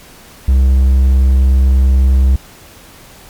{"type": "tone", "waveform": "triangle", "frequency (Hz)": 65.7, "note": "C2", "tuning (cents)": 8, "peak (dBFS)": -4, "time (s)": [0.48, 2.36], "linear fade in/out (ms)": 5, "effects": ["pink hiss -39 dBFS RMS until 3.29 s", "MP3 96 kbps"]}